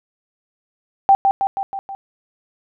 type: tone with echo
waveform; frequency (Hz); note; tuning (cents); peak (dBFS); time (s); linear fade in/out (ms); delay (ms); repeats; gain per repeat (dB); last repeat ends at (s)
sine; 784; G5; 0; -7; 1.09-1.15; 0; 160; 5; -4; 1.95
effects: none